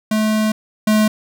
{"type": "tone pair in turn", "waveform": "square", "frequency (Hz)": [216, 214.8], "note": ["A3", "A3"], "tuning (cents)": [-32, -41], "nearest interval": "unison", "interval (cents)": 9, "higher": "first", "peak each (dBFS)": [-15, -12], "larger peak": "second", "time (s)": [[0.11, 0.52], [0.87, 1.08]], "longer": "first", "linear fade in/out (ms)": 5, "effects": []}